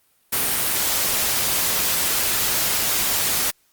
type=noise; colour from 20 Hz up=white; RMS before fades=-21 dBFS; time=0.32-3.51 s; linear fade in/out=10 ms; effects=white hiss -62 dBFS RMS until 3.72 s + Opus 32 kbps